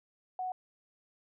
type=tone; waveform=sine; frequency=740 Hz; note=F#5; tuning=in tune; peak=-33 dBFS; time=0.39-0.52 s; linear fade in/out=2 ms; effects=none